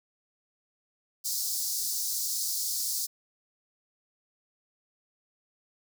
pink high-pass noise, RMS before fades -31 dBFS, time 1.24-3.07 s, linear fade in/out 20 ms, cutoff 4500 Hz, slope 48 dB/octave, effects none

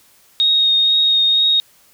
sine tone with vibrato, 3729 Hz, A#7, in tune, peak -11 dBFS, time 0.4-1.6 s, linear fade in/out 0 ms, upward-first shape triangle, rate 2.1 Hz, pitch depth 15 cents each way, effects white hiss -52 dBFS RMS until 1.93 s

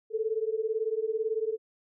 sine beating tone pair, 432.3 / 450.3 Hz, A4 / A4, -31 / +40 cents, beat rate 18 Hz, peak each -30 dBFS, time 0.1-1.58 s, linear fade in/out 50 ms, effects none

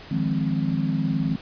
sine chord, F minor seventh, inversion third, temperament equal, 155.56 / 174.61 / 207.7 / 261.6 Hz, Eb3 / F3 / Ab3 / C4, 0 / 0 / 0 / 0 cents, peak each -25 / -27 / -28 / -27 dBFS, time 0.11-1.36 s, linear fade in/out 5 ms, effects pink hiss -43 dBFS RMS until 1.41 s + resampled to 11025 Hz

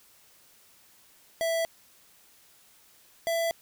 square tone pair in turn, 660 / 666.5 Hz, E5 / E5, +2 / +19 cents, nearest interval unison, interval 17 cents, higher second, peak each -26 dBFS, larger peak neither, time 1.41-1.65 / 3.27-3.51 s, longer neither, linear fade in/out 0 ms, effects white hiss -59 dBFS RMS until 3.61 s

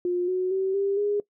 sine tone with pitch steps, 355.4 / 368.6 / 382.2 / 396.4 / 411.1 Hz, F4 / F#4 / G4 / G4 / G#4, +30 / -7 / -44 / +19 / -18 cents, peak -22 dBFS, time 0.05-1.2 s, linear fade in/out 2 ms, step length 230 ms, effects noise-tail reverb RT60 0.1 s tail -20 dB re dry

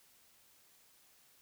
silence, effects white hiss -66 dBFS RMS until 1.41 s

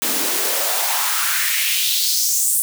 white noise with high-pass filter sweep, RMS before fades -19 dBFS, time 0.02-2.62 s, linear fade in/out 0 ms, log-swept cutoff 220 to 9600 Hz, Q 2.7, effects none

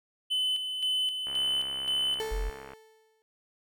triangle tone with tremolo, 3025 Hz, F#7, 38 cents sharp, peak -24 dBFS, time 0.3-2.22 s, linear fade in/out 20 ms, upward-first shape square, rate 1.9 Hz, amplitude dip 50%
click train, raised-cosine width 0.5 ms, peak -29 dBFS, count 100, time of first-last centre 1.27-2.734 s, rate 67.6 Hz
35% pulse tone with exponential decay, 440 Hz, A4, in tune, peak -28 dBFS, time 2.2-3.22 s, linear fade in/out 0 ms, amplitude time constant 220 ms
sine tone, 44.99 Hz, F#1, 48 cents flat, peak -28 dBFS, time 2.31-2.5 s, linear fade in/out 10 ms
effects none

